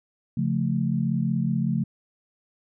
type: chord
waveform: sine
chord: Db augmented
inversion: none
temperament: equal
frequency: 138.59 / 174.61 / 220 Hz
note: Db3 / F3 / A3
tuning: 0 / 0 / 0 cents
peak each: -26 dBFS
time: 0.37-1.84 s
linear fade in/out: 5 ms
effects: none